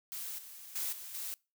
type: noise with level steps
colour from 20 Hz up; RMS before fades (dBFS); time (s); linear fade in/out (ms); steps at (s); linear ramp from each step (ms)
blue; -41 / -50 / -36 / -46 / -40; 0.12-1.34; 0; 0.38 / 0.75 / 0.92 / 1.14; 10
effects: noise-tail reverb RT60 0.3 s tail -25 dB re dry